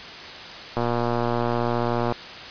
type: click train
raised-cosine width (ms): 1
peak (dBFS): -10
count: 162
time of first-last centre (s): 0.77-2.123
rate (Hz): 119
effects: white hiss -37 dBFS RMS until 2.5 s + resampled to 11025 Hz